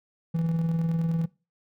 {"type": "tone with tremolo", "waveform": "triangle", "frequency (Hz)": 164.81, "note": "E3", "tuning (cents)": 0, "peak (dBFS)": -20, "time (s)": [0.34, 1.26], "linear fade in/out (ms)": 10, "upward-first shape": "square", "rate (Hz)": 20, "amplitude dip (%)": 35, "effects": ["noise-tail reverb RT60 0.3 s tail -22 dB re dry"]}